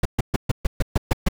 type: noise bursts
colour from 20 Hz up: brown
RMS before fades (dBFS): -17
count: 9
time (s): 0.03-1.286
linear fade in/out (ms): 5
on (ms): 24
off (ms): 130
effects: none